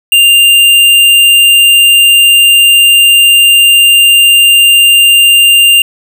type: tone with hard clipping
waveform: sine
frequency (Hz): 2794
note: F7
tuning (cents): 0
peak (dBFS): -3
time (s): 0.12-5.82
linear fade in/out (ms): 2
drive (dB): 15
effects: none